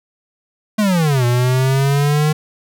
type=exponential two-way sweep; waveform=square; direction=down then up; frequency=220 to 120 to 154.3 Hz; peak=-13 dBFS; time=0.78-2.33 s; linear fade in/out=10 ms; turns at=1.25 s; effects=none